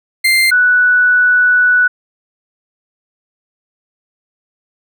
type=tone pair in turn; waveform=35% pulse / sine; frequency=2093 / 1480 Hz; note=C7 / F#6; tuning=0 / 0 cents; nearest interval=tritone; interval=600 cents; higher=first; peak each=-7 dBFS; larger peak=neither; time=0.24-0.51 / 0.51-1.88 s; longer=second; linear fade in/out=10 ms; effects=none